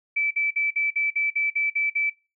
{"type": "tone bursts", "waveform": "sine", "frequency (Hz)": 2315, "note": "D7", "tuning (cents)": -25, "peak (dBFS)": -20, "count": 10, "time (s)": [0.16, 2.101], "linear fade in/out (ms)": 10, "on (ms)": 150, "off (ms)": 49, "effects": ["noise-tail reverb RT60 0.3 s tail -23 dB re dry"]}